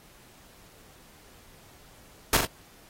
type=noise with echo; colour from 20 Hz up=pink; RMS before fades=-20 dBFS; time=2.33-2.37 s; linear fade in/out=2 ms; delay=41 ms; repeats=2; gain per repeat=-5 dB; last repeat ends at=2.452 s; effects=pink hiss -55 dBFS RMS until 2.89 s + AAC 48 kbps